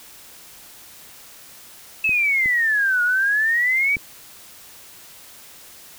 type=exponential two-way sweep; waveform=sine; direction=down then up; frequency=2637 to 1433 to 2306 Hz; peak=-16 dBFS; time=2.04-3.96 s; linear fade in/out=5 ms; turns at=3.03 s
type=clicks; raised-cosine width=3 ms; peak=-22 dBFS; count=3; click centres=2.093 / 2.459 / 3.968 s
effects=white hiss -44 dBFS RMS until 5.98 s